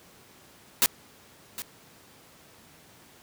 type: noise with echo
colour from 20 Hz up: white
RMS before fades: -20 dBFS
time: 0.82-0.86 s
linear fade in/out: 0 ms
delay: 760 ms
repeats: 1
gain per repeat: -15 dB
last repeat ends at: 1.62 s
effects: pink hiss -54 dBFS RMS until 3.22 s + high-pass 100 Hz 12 dB/octave